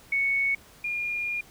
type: tone pair in turn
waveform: sine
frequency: 2217 / 2419 Hz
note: C#7 / D#7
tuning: 0 / -49 cents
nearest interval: major second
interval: 151 cents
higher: second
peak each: -22 / -27 dBFS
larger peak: first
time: 0.12-0.55 / 0.84-1.41 s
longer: second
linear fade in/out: 5 ms
effects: pink hiss -53 dBFS RMS until 1.5 s